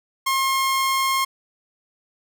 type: tone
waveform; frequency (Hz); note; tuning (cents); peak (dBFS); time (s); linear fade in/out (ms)
sawtooth; 1071; C6; +40; -15; 0.26-1.25; 10
effects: none